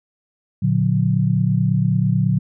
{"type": "chord", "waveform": "sine", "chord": "Bb augmented", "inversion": "none", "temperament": "just", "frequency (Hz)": [116.54, 145.68, 182.1], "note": ["Bb2", "D3", "F#3"], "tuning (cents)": [0, -14, -27], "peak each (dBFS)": -19, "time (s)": [0.62, 2.39], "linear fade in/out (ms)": 10, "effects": []}